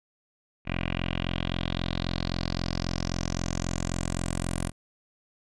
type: tone with low-pass filter sweep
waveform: 10% pulse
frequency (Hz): 43.77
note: F1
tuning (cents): +5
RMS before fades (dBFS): -30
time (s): 0.65-4.72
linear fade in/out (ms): 50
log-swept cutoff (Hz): 2500 to 9500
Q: 4.4
effects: none